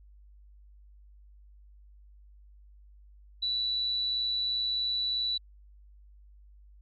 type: tone with amplitude modulation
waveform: sine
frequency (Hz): 3951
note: B7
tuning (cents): 0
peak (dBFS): -26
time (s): 3.42-5.38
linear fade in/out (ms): 10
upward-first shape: sine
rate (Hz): 123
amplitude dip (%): 30
effects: added 50 Hz sine -52 dBFS peak until 6.81 s